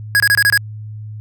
square tone bursts, 1657 Hz, G#6, 4 cents flat, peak -10 dBFS, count 6, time 0.15-0.575 s, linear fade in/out 0 ms, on 50 ms, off 25 ms, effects added 107 Hz sine -27 dBFS peak until 1.2 s

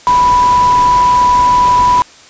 sine tone in noise, 987.8 Hz, B5, in tune, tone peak -6 dBFS, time 0.07-2.02 s, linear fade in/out 0 ms, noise pink, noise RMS -22 dBFS, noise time 0.07-2.02 s, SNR +13 dB, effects white hiss -39 dBFS RMS until 2.29 s + resampled to 16000 Hz

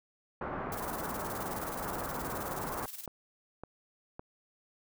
white low-pass noise, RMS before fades -38 dBFS, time 0.41-2.86 s, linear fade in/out 5 ms, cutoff 1300 Hz, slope 24 dB/octave
blue noise with tremolo, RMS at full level -42 dBFS, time 0.72-3.06 s, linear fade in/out 2 ms, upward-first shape square, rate 19 Hz, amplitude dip 60%
click train, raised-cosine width 1 ms, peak -28 dBFS, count 5, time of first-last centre 1.96-4.195 s, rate 1.79 Hz
effects none

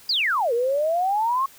sine exponential two-way sweep, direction down then up, 5040 to 458 to 1106 Hz, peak -19 dBFS, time 0.09-1.46 s, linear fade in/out 5 ms, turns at 0.53 s, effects white hiss -49 dBFS RMS until 1.58 s

